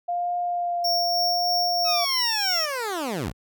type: tone with vibrato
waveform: sine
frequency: 700 Hz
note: F5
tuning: 4 cents sharp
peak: -23 dBFS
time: 0.08-2.05 s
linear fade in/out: 10 ms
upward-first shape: triangle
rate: 0.87 Hz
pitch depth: 19 cents each way
type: tone with tremolo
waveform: square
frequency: 5500 Hz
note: F8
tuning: 27 cents flat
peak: -22 dBFS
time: 0.84-2.66 s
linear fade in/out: 10 ms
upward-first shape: sine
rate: 3.1 Hz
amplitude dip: 30%
type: linear sweep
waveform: 15% pulse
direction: down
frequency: 1300 to 35.19 Hz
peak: -20 dBFS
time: 1.84-3.33 s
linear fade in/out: 50 ms
effects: none